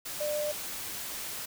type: tone in noise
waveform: sine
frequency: 597 Hz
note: D5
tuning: 28 cents sharp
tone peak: -29 dBFS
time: 0.2-0.52 s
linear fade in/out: 10 ms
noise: white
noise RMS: -38 dBFS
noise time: 0.05-1.46 s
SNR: +6 dB
effects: none